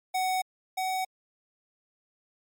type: tone pair in turn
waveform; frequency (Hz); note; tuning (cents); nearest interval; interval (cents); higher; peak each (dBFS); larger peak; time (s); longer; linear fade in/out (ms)
square; 746 / 750.8; F#5 / F#5; +14 / +25; unison; 11; second; -26 / -28; first; 0.14-0.42 / 0.77-1.05; neither; 10
effects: MP3 96 kbps